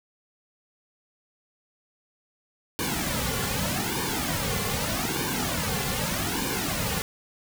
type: noise with flanger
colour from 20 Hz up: pink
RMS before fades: -28 dBFS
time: 2.79-7.02 s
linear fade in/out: 0 ms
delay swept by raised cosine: 1.5 to 3.2 ms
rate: 0.82 Hz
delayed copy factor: -0.85
effects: none